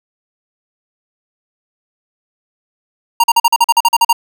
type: tone bursts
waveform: square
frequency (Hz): 932.3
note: A#5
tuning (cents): 0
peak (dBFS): -7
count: 12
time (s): 3.2-4.129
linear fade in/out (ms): 5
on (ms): 38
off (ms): 43
effects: none